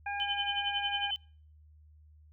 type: harmonic tone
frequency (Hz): 810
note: G#5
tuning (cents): -43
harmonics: 1 / 2 / 3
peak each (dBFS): -35 / -38 / -40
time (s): 0.06-1.11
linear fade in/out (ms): 5
type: tone with tremolo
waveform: sine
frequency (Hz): 3054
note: G7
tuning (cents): -46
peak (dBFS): -28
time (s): 0.2-1.16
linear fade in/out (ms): 0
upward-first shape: triangle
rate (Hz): 11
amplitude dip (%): 100
effects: noise-tail reverb RT60 0.5 s tail -26 dB re dry + added 76 Hz sine -55 dBFS peak until 2.32 s